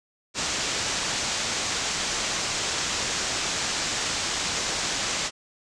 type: low-pass noise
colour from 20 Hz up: white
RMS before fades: -28 dBFS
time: 0.34-5.31 s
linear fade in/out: 50 ms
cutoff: 7600 Hz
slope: 48 dB/octave
effects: none